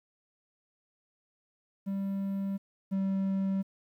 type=tone pair in turn; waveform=triangle; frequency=196 / 193.3 Hz; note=G3 / G3; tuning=0 / -24 cents; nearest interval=unison; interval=24 cents; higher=first; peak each=-28 / -25 dBFS; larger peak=second; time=1.86-2.58 / 2.91-3.63 s; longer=neither; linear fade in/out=20 ms; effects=11-bit